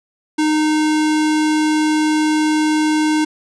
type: tone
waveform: square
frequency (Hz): 307.7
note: D#4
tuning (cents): -19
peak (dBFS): -14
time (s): 0.38-3.25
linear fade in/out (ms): 10
effects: resampled to 22050 Hz + 9-bit